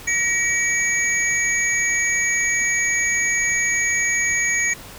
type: tone cluster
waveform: sine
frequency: 1896 / 2290 / 6690 Hz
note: A#6 / D7 / G#8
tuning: +29 / -44 / +12 cents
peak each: -22 dBFS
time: 0.07-4.74 s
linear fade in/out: 10 ms
effects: pink hiss -39 dBFS RMS until 4.98 s